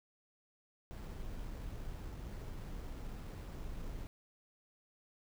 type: noise with sample-and-hold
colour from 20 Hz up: brown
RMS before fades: -44 dBFS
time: 0.91-4.07 s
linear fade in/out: 0 ms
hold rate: 6300 Hz
effects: none

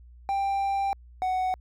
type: tone pair in turn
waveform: triangle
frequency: 789 / 743.6 Hz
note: G5 / F#5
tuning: +11 / +8 cents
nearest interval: minor second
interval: 103 cents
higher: first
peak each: -22 dBFS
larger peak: neither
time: 0.29-0.93 / 1.22-1.54 s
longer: first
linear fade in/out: 0 ms
effects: added 60 Hz sine -47 dBFS peak until 1.6 s

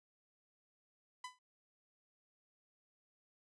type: tone with exponential decay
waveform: sawtooth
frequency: 1002 Hz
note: B5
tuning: 25 cents sharp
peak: -37 dBFS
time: 1.24-1.39 s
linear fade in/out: 5 ms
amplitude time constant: 32 ms
effects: resampled to 22050 Hz

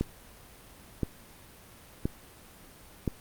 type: click train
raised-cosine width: 3 ms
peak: -14 dBFS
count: 4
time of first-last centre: 0.01-3.077 s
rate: 0.978 Hz
effects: pink hiss -52 dBFS RMS until 3.2 s + Opus 32 kbps

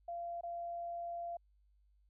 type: tone with dropouts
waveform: sine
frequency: 688 Hz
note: F5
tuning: 26 cents flat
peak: -39 dBFS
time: 0.08-1.37 s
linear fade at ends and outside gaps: 5 ms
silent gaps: 0.41-0.433 s
effects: added 50 Hz sine -67 dBFS peak until 2.09 s

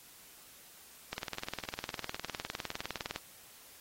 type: click train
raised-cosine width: 0.2 ms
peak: -19 dBFS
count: 41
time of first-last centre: 1.13-3.16 s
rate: 19.7 Hz
effects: white hiss -56 dBFS RMS until 3.8 s + AAC 48 kbps

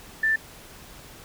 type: tone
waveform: sine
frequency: 1771 Hz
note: A6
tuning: 11 cents sharp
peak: -19 dBFS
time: 0.23-0.36 s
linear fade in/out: 5 ms
effects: pink hiss -46 dBFS RMS until 1.24 s

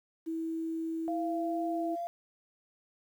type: tone with pitch glide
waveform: sine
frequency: 325.3 to 329.3 Hz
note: E4 to E4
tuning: -23 to -2 cents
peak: -32 dBFS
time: 0.26-1.96 s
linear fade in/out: 20 ms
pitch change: +21 cents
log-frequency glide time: 1.02-1.42 s
type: tone with vibrato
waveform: sine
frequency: 687 Hz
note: F5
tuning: 29 cents flat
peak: -33 dBFS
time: 1.08-2.07 s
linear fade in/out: 0 ms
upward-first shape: sine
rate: 2.2 Hz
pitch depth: 10 cents each way
effects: 10-bit

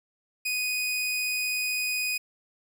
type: tone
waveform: sawtooth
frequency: 2489 Hz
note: D#7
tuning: in tune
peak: -23 dBFS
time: 0.45-2.18 s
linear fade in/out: 10 ms
effects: none

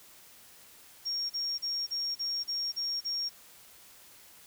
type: tone bursts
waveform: sine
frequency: 5560 Hz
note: F8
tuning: 9 cents flat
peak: -30 dBFS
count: 8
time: 1.05-3.295 s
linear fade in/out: 20 ms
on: 250 ms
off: 35 ms
effects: white hiss -55 dBFS RMS until 4.46 s

